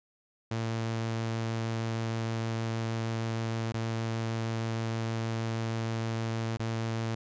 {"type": "tone with dropouts", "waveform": "sawtooth", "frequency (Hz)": 113.3, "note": "A#2", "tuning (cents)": -49, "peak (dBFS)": -26, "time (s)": [0.51, 7.15], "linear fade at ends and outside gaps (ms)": 5, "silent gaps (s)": [[3.722, 3.741], [6.571, 6.595]], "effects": ["resampled to 16000 Hz"]}